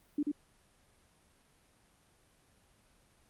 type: tone with echo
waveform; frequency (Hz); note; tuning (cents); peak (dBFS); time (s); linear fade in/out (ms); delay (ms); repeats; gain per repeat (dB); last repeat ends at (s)
sine; 293.7; D4; 0; -28; 0.18-0.23; 5; 87; 1; -2; 0.317
effects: pink hiss -67 dBFS RMS until 3.29 s + Opus 32 kbps